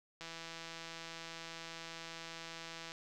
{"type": "click train", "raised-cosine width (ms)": 0.2, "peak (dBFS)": -29, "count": 448, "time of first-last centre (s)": [0.21, 2.919], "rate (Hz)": 165, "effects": []}